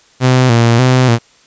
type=tone with vibrato; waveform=sawtooth; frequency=122.3 Hz; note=B2; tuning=16 cents flat; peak=-3 dBFS; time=0.2-1.19 s; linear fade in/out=50 ms; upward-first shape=square; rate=1.7 Hz; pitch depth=79 cents each way; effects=white hiss -48 dBFS RMS until 1.46 s + resampled to 16000 Hz